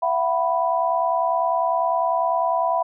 sine chord, E suspended second, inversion none, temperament equal with one note detuned, 670 / 740 / 987.8 Hz, E5 / F#5 / B5, +28 / 0 / 0 cents, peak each -22 / -24 / -22 dBFS, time 0.02-2.83 s, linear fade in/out 10 ms, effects none

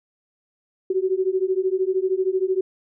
sine beating tone pair, 370 / 383 Hz, F#4 / G4, 0 / -40 cents, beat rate 13 Hz, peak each -22 dBFS, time 0.9-2.61 s, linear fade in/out 5 ms, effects none

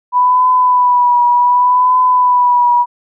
sine tone with vibrato, 987.8 Hz, B5, in tune, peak -7 dBFS, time 0.12-2.86 s, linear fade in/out 50 ms, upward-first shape triangle, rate 0.67 Hz, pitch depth 40 cents each way, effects none

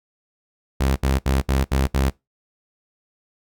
sawtooth tone bursts, 67.1 Hz, C2, 44 cents sharp, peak -13 dBFS, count 6, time 0.8-2.1 s, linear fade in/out 10 ms, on 160 ms, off 68 ms, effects noise-tail reverb RT60 0.2 s tail -23 dB re dry

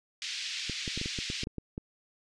white band-pass noise, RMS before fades -37 dBFS, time 0.22-1.44 s, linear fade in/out 0 ms, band 2100 to 5200 Hz, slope 24 dB/octave
clicks, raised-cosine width 3 ms, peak -23 dBFS, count 11, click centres 0.697 / 0.878 / 0.976 / 1.014 / 1.059 / 1.188 / 1.301 / 1.434 / 1.471 / 1.583 / 1.779 s
effects resampled to 22050 Hz

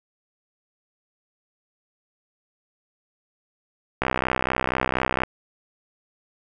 click train, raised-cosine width 0.5 ms, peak -6 dBFS, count 79, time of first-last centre 4.02-5.235 s, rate 64.2 Hz, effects none

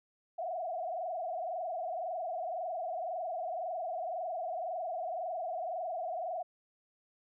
sine tone with frequency modulation, 693 Hz, F5, 14 cents flat, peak -34 dBFS, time 0.38-6.43 s, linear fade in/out 10 ms, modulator 21.9 Hz, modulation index 2.4, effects none

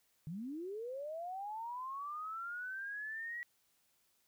sine linear sweep, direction up, 146.83 to 1934 Hz, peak -40 dBFS, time 0.27-3.43 s, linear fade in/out 0 ms, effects white hiss -75 dBFS RMS until 4.27 s

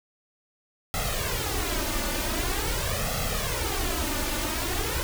pink noise with flanger, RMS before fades -28 dBFS, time 0.94-5.03 s, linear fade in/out 0 ms, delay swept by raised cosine 1.5 to 3.4 ms, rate 0.45 Hz, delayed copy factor +0.75, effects none

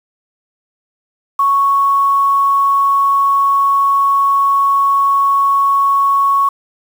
sine tone with quantisation, 1108.7 Hz, C#6, in tune, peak -9 dBFS, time 1.39-6.49 s, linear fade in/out 5 ms, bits 6, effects none

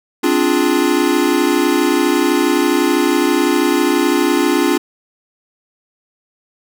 square chord, D half-diminished seventh, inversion third, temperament equal, 261.6 / 293.7 / 349.2 / 415.3 Hz, C4 / D4 / F4 / Ab4, 0 / 0 / 0 / 0 cents, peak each -20 / -17 / -17 / -22 dBFS, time 0.23-4.78 s, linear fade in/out 10 ms, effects none

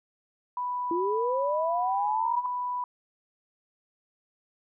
sine tone, 987.8 Hz, B5, in tune, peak -28 dBFS, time 0.57-2.84 s, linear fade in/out 2 ms
sine linear sweep, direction up, 329.6 to 1003 Hz, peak -26 dBFS, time 0.91-2.46 s, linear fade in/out 2 ms
effects none

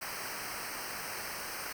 pink noise with comb filter, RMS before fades -40 dBFS, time 0.01-1.73 s, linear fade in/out 10 ms, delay 0.28 ms, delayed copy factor -0.9, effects none

